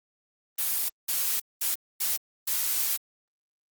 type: noise bursts at uneven times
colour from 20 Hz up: blue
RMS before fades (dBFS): -27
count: 5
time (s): 0.58-0.89 / 1.08-1.4 / 1.61-1.75 / 2-2.17 / 2.47-2.97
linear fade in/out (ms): 10
effects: Opus 24 kbps